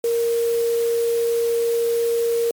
sine tone in noise, 466.2 Hz, A#4, in tune, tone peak -17 dBFS, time 0.04-2.51 s, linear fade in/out 2 ms, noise white, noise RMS -35 dBFS, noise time 0.04-2.51 s, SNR +15 dB, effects MP3 96 kbps

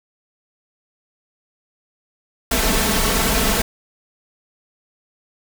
pink noise with comb filter, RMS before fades -18 dBFS, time 2.51-3.62 s, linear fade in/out 5 ms, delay 4.5 ms, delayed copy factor +0.7, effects none

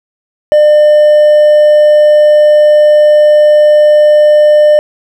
triangle tone with hard clipping, 600 Hz, D5, 37 cents sharp, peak -3 dBFS, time 0.52-4.79 s, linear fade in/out 0 ms, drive 5 dB, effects none

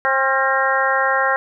harmonic tone with a mistuned harmonic, 266.7 Hz, C4, 33 cents sharp, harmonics 2 / 3 / 4 / 5 / 6 / 7, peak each -22 / -22 / -22 / -22 / -22 / -22 dBFS, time 0.05-1.36 s, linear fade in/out 0 ms, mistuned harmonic 5, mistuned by +46 cents, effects none

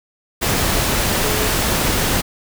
sine tone in noise, 427.5 Hz, A4, 50 cents flat, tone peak -24 dBFS, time 1.22-1.49 s, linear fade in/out 20 ms, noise pink, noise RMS -18 dBFS, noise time 0.41-2.22 s, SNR -9 dB, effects none

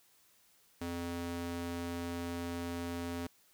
square tone with high-pass filter, 86 Hz, F2, 26 cents flat, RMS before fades -39 dBFS, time 0.81-3.27 s, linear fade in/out 5 ms, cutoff 180 Hz, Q 1.5, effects white hiss -67 dBFS RMS until 3.53 s

